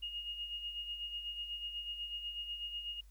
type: tone with tremolo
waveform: sine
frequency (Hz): 2857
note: F7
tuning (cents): +39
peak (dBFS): -37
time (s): 0.02-3.01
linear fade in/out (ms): 10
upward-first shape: sine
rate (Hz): 8.1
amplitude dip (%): 55
effects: added 50 Hz sine -55 dBFS peak until 3.1 s + white hiss -72 dBFS RMS until 3.1 s